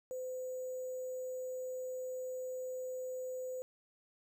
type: tone with sample-and-hold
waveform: sine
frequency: 511 Hz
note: C5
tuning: 41 cents flat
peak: -38 dBFS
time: 0.11-3.62 s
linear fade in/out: 0 ms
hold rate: 7350 Hz
effects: none